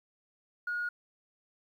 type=tone; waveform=sine; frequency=1441 Hz; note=F#6; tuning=46 cents flat; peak=-30 dBFS; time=0.67-0.89 s; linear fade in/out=5 ms; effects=tanh soft clip ceiling -27 dBFS + 11-bit